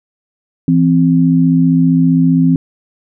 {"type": "tone pair together", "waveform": "sine", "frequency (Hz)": [166.36, 261.6], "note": ["E3", "C4"], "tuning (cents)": [16, 0], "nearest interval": "minor sixth", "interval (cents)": 784, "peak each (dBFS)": -10, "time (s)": [0.68, 2.56], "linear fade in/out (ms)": 2, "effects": []}